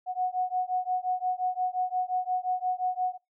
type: beating tone pair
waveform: sine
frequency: 732 / 737.7 Hz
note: F#5 / F#5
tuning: -19 / -5 cents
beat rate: 5.7 Hz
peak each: -29 / -29 dBFS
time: 0.06-3.18 s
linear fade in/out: 50 ms
effects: noise-tail reverb RT60 0.2 s tail -23 dB re dry